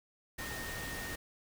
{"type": "tone in noise", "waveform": "sine", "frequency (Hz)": 1844, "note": "A#6", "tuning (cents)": -19, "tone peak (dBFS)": -43, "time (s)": [0.38, 1.16], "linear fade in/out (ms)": 10, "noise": "pink", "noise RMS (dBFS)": -42, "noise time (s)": [0.38, 1.16], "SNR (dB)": -4, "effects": []}